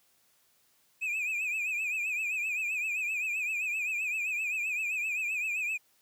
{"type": "tone with vibrato", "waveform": "triangle", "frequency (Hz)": 2500, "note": "D#7", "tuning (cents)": 8, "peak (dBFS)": -28, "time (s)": [1.01, 5.78], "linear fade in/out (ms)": 20, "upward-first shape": "triangle", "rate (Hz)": 7.7, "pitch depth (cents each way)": 110, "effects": ["white hiss -68 dBFS RMS until 6.01 s", "high-pass 60 Hz 12 dB/octave"]}